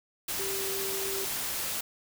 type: tone in noise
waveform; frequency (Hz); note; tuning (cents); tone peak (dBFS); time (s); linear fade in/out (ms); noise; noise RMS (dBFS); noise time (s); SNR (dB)
sine; 390; G4; -9; -35; 0.39-1.25; 5; white; -33; 0.28-1.81; -5
effects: none